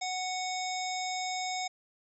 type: harmonic tone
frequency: 740 Hz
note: F#5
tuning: in tune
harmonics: 1 / 3 / 5 / 7 / 9 / 10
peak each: -34 / -39 / -41 / -42 / -44 / -44 dBFS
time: 0.01-1.68 s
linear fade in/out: 10 ms
effects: none